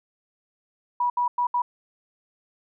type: tone bursts at uneven times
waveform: sine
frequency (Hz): 973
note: B5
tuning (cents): -26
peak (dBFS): -20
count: 4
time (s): 1-1.1 / 1.17-1.28 / 1.38-1.47 / 1.54-1.62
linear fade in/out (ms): 5
effects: none